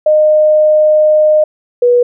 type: tone pair in turn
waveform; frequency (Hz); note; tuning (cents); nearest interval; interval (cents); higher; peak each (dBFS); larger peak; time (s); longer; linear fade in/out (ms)
sine; 613 / 486.5; D#5 / B4; -26 / -26; major third; 400; first; -5; neither; 0.06-1.44 / 1.82-2.03; first; 5
effects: none